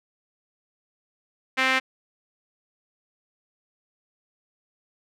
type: tone with band-pass filter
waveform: sawtooth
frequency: 261.6 Hz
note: C4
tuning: in tune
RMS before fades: -22 dBFS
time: 1.57-1.8 s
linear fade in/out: 20 ms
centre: 2100 Hz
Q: 2.1
effects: none